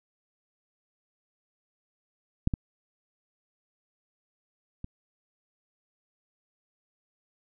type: clicks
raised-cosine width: 5 ms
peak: -10 / -15 / -24 dBFS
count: 3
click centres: 2.474 / 2.538 / 4.844 s
effects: none